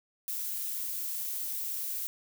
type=noise; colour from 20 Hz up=violet; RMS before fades=-35 dBFS; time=0.28-2.07 s; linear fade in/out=0 ms; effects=none

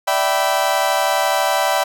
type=chord; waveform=35% pulse; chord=E minor seventh; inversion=third; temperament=equal with one note detuned; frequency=587.3 / 659.3 / 773.6 / 987.8 Hz; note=D5 / E5 / G5 / B5; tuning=0 / 0 / -23 / 0 cents; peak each=-20 / -20 / -18 / -20 dBFS; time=0.07-1.84 s; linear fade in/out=10 ms; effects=none

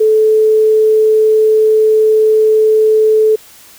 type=tone; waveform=sine; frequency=434.6 Hz; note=A4; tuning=21 cents flat; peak=-6 dBFS; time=0-3.36 s; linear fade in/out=10 ms; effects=white hiss -40 dBFS RMS until 3.78 s

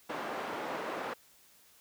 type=band-pass noise; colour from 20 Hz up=white; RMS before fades=-38 dBFS; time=0.09-1.14 s; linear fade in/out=10 ms; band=280 to 1100 Hz; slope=12 dB/octave; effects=white hiss -62 dBFS RMS until 1.8 s

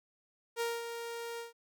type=tone with ADSR envelope; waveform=sawtooth; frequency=466.6 Hz; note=A#4; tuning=2 cents sharp; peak=-27 dBFS; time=0.56-1.53 s; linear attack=47 ms; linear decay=210 ms; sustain=-8 dB; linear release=140 ms; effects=none

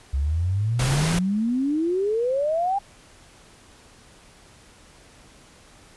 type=exponential sweep; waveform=sine; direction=up; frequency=65.41 to 815 Hz; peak=-20 dBFS; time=0.13-2.79 s; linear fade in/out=10 ms
type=noise; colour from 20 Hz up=pink; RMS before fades=-26 dBFS; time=0.79-1.19 s; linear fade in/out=5 ms
effects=pink hiss -51 dBFS RMS until 5.96 s + resampled to 24000 Hz

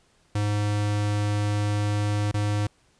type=tone with dropouts; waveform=square; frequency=103.83 Hz; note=G#2; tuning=in tune; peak=-23 dBFS; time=0.35-2.67 s; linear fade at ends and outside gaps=5 ms; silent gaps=2.315-2.341 s; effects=pink hiss -63 dBFS RMS until 2.99 s + resampled to 22050 Hz

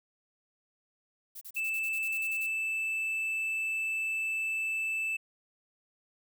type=noise bursts; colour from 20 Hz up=violet; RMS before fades=-44 dBFS; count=12; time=1.35-2.469 s; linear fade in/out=10 ms; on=63 ms; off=33 ms
type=tone; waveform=triangle; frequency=2637 Hz; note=E7; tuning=in tune; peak=-28 dBFS; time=1.56-5.17 s; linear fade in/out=10 ms
effects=none

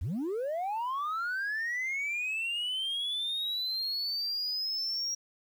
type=linear sweep; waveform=sine; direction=up; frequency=63.1 to 5660 Hz; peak=-28 dBFS; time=0.01-5.15 s; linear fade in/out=10 ms; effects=tanh soft clip ceiling -29 dBFS + 10-bit

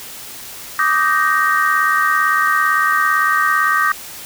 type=chord; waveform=sine; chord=Eb major seventh; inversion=third; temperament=just; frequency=1166.7 / 1244.5 / 1555.6 / 1866.8 Hz; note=D6 / Eb6 / G6 / Bb6; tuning=-12 / 0 / -14 / +2 cents; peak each=-18 dBFS; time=0.79-3.92 s; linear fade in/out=2 ms; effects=white hiss -33 dBFS RMS until 4.25 s

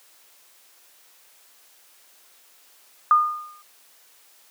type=tone with exponential decay; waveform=sine; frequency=1219 Hz; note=D#6; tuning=36 cents flat; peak=-10 dBFS; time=3.11-3.62 s; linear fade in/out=1 ms; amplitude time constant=110 ms; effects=white hiss -55 dBFS RMS until 4.5 s + high-pass 400 Hz 12 dB/octave

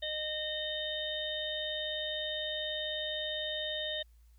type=harmonic tone; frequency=613 Hz; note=D#5; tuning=26 cents flat; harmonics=1 / 3 / 5 / 6; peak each=-39 / -42 / -40 / -37 dBFS; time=0.02-4.03 s; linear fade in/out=10 ms; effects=added 57 Hz sine -57 dBFS peak until 4.38 s + white hiss -75 dBFS RMS until 4.38 s

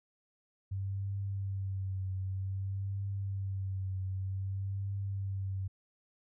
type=tone with vibrato; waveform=sine; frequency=96.7 Hz; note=G2; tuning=23 cents flat; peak=-33 dBFS; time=0.71-5.68 s; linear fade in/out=10 ms; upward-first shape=triangle; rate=0.53 Hz; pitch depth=43 cents each way; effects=none

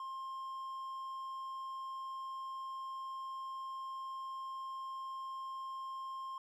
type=tone; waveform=triangle; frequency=1061 Hz; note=C6; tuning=24 cents sharp; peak=-39 dBFS; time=0-6.38 s; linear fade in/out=2 ms; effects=none

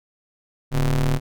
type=ring-modulated tone; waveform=square; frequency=61.74 Hz; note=B1; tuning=in tune; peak=-15 dBFS; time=0.71-1.2 s; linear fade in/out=50 ms; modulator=80.8 Hz; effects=none

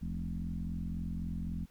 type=tone with frequency modulation; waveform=sine; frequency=119.4 Hz; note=A#2; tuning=42 cents sharp; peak=-34 dBFS; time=0.01-1.66 s; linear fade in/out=20 ms; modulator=43.8 Hz; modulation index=2.5; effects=pink hiss -67 dBFS RMS until 1.7 s

